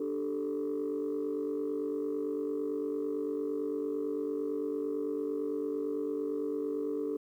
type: chord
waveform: sine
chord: D suspended fourth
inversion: none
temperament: just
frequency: 293.7 / 391.6 / 440.5 Hz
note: D4 / G4 / A4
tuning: 0 / -2 / +2 cents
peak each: -34 / -36 / -33 dBFS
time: 0-7.17 s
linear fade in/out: 5 ms
effects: tanh soft clip ceiling -26 dBFS + 11-bit